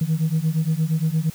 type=beating tone pair; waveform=sine; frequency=155 / 163.6 Hz; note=D#3 / E3; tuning=-6 / -13 cents; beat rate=8.6 Hz; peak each=-20 dBFS; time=0.01-1.3 s; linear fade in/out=5 ms; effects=tanh soft clip ceiling -14 dBFS + white hiss -44 dBFS RMS until 1.34 s